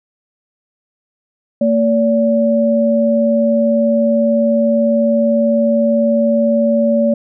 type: tone pair together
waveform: sine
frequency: 227.8 / 574 Hz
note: A#3 / D5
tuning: -40 / -40 cents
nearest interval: octave + major third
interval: 1600 cents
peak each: -13 dBFS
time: 1.61-7.14 s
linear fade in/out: 5 ms
effects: none